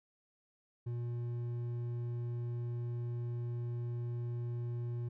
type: tone with hard clipping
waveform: triangle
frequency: 119.6 Hz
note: A#2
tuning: 45 cents sharp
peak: -37 dBFS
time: 0.86-5.09 s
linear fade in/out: 10 ms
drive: 9 dB
effects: none